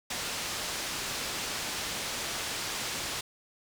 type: low-pass noise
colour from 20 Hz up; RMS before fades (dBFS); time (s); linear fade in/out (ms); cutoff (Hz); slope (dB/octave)
white; -35; 0.1-3.21; 5; 6300; 12
effects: none